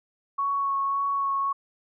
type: tone with vibrato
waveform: sine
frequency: 1108.7 Hz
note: C#6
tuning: in tune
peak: -23 dBFS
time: 0.38-1.53 s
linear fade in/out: 10 ms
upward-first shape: sine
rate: 1.8 Hz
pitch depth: 13 cents each way
effects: none